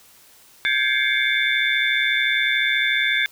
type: tone cluster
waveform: sine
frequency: 1585 / 1696 / 2121 / 2255 / 3531 Hz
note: G6 / G#6 / C7 / C#7 / A7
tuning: +19 / +36 / +23 / +29 / +5 cents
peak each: -24 dBFS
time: 0.65-3.26 s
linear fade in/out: 0 ms
effects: white hiss -51 dBFS RMS until 3.31 s